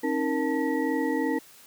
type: tone cluster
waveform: sine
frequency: 269.7 / 312.5 / 466.7 / 882 / 1921 Hz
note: C#4 / D#4 / A#4 / A5 / B6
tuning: -47 / +8 / +2 / +4 / -48 cents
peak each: -28 / -28 / -30 / -34 / -35 dBFS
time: 0.03-1.39 s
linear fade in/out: 10 ms
effects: white hiss -52 dBFS RMS until 1.66 s + high-pass 100 Hz 12 dB/octave